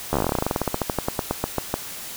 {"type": "slowing click train", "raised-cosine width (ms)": 1, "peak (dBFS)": -7, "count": 29, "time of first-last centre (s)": [0.13, 1.741], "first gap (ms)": 12, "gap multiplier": 1.1, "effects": ["white hiss -35 dBFS RMS until 2.16 s"]}